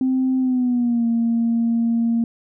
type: tone with pitch glide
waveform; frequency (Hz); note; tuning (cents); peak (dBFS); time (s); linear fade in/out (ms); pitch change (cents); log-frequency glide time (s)
sine; 260 to 231.6; C4 to A#3; -11 to -11; -15; 0.01-2.24; 2; -200; 0.39-1.06
effects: tanh soft clip ceiling -12 dBFS